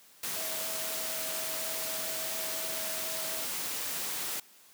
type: tone in noise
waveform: sine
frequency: 644 Hz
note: E5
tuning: 41 cents flat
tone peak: -43 dBFS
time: 0.36-3.44 s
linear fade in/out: 5 ms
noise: white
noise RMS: -35 dBFS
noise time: 0.23-4.4 s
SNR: -11 dB
effects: white hiss -58 dBFS RMS until 4.73 s + high-pass 150 Hz 12 dB/octave